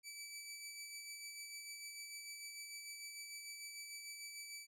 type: tone with tremolo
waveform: 15% pulse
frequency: 2306 Hz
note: D7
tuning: 32 cents flat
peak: -40 dBFS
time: 0.03-4.67 s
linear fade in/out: 50 ms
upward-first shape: sine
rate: 6.7 Hz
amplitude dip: 35%
effects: none